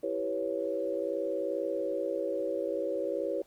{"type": "chord", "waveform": "sine", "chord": "C# half-diminished seventh", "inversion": "first", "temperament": "equal", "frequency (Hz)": [329.6, 392, 493.9, 554.4], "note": ["E4", "G4", "B4", "C#5"], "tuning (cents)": [0, 0, 0, 0], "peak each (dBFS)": [-37, -36, -35, -33], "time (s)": [0.03, 3.42], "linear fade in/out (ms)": 5, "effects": ["pink hiss -65 dBFS RMS until 3.46 s", "Opus 24 kbps"]}